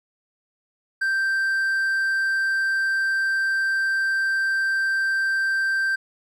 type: tone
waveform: triangle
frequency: 1568 Hz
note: G6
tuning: in tune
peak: -18 dBFS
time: 1.01-5.96 s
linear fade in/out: 10 ms
effects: none